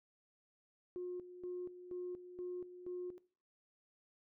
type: tone with tremolo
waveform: sine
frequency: 359.1 Hz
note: F4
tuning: 48 cents sharp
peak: -39 dBFS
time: 0.96-3.18 s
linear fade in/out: 0 ms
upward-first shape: square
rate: 2.1 Hz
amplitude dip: 70%
effects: noise-tail reverb RT60 0.4 s tail -19 dB re dry + tanh soft clip ceiling -35 dBFS